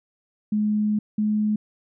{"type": "tone pair in turn", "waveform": "sine", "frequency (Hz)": [211.2, 212.2], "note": ["G#3", "G#3"], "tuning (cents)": [29, 38], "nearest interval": "unison", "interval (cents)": 9, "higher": "second", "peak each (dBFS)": -19, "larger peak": "neither", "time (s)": [[0.52, 0.99], [1.18, 1.56]], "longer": "first", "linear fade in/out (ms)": 5, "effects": []}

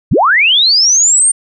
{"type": "linear sweep", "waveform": "sine", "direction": "up", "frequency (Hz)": [51.91, 8950], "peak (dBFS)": -6, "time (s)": [0.11, 1.32], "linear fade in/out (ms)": 10, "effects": []}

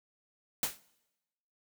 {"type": "noise with exponential decay", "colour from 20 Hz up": "white", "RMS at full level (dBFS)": -27, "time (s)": [0.63, 0.8], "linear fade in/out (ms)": 1, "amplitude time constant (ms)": 36, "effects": ["noise-tail reverb RT60 1.0 s tail -23 dB re dry"]}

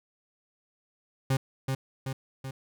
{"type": "tone with echo", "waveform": "40% pulse", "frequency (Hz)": 133.2, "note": "C3", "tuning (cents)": 31, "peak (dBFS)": -22, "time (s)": [1.3, 1.37], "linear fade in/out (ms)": 5, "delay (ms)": 380, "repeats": 3, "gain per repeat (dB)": -4, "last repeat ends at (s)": 2.51, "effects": []}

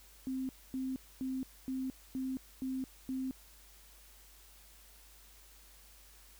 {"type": "tone bursts", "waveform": "sine", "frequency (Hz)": 261.6, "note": "C4", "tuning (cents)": 0, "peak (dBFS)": -34, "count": 7, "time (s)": [0.27, 3.31], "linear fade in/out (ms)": 0, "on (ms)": 220, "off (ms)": 250, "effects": ["added 50 Hz sine -60 dBFS peak until 6.39 s", "white hiss -60 dBFS RMS until 6.39 s"]}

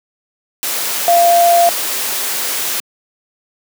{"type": "tone in noise", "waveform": "sine", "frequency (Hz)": 690, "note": "F5", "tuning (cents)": -21, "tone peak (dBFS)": -7, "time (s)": [1.08, 1.69], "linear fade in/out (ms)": 0, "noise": "white", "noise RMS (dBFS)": -19, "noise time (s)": [0.63, 2.8], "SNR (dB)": 9, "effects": ["high-pass 300 Hz 12 dB/octave"]}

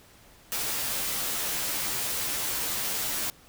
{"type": "noise with comb filter", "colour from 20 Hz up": "white", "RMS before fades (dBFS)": -30, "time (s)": [0.52, 3.3], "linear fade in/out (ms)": 0, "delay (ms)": 12, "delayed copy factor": -0.7, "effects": ["pink hiss -55 dBFS RMS until 3.48 s"]}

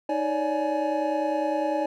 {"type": "tone cluster", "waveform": "triangle", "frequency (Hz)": [312.1, 561, 591, 842], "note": ["D#4", "C#5", "D5", "G#5"], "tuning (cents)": [5, 21, 11, 24], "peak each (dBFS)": -27, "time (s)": [0.09, 1.86], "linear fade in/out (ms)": 5, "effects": []}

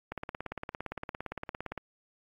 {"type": "click train", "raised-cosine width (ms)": 0.5, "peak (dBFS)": -21, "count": 30, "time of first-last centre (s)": [0.12, 1.777], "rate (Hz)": 17.5, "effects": ["AAC 32 kbps"]}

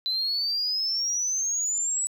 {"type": "exponential sweep", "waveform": "sine", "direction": "up", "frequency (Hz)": [4009, 7902], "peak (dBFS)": -23, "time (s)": [0.06, 2.07], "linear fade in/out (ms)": 0, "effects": ["tanh soft clip ceiling -20 dBFS", "10-bit"]}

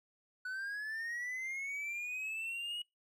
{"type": "linear sweep", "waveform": "triangle", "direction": "up", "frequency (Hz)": [1480, 2908], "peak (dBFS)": -36, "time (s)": [0.45, 2.82], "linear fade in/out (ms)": 5, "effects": ["noise-tail reverb RT60 0.2 s tail -23 dB re dry"]}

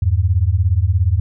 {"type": "beating tone pair", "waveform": "sine", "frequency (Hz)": [82.41, 99.41], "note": ["E2", "G2"], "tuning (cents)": [0, 25], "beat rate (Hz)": 17, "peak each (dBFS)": -15, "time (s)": [0.02, 1.2], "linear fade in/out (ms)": 5, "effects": []}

